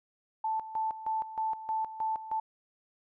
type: tone with tremolo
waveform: sine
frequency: 880 Hz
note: A5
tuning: in tune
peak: -28 dBFS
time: 0.44-2.4 s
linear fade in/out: 5 ms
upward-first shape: square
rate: 3.2 Hz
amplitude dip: 75%
effects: none